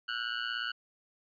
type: tone with amplitude modulation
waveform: 25% pulse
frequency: 1466 Hz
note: F#6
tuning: 16 cents flat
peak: -25 dBFS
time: 0.08-0.72 s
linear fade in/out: 10 ms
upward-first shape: sine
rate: 117 Hz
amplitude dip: 95%
effects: resampled to 11025 Hz